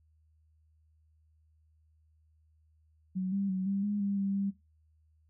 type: tone with pitch steps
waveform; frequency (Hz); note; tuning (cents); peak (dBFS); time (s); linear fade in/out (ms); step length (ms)
sine; 186.2 / 197.7 / 187.5 / 197.3 / 205.9 / 199.7 / 196.8 / 197.9; F#3 / G3 / F#3 / G3 / G#3 / G3 / G3 / G3; +11 / +15 / +23 / +11 / -15 / +32 / +7 / +17; -29; 3.15-4.51; 20; 170
effects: noise-tail reverb RT60 0.2 s tail -17 dB re dry + added 78 Hz sine -64 dBFS peak until 5.29 s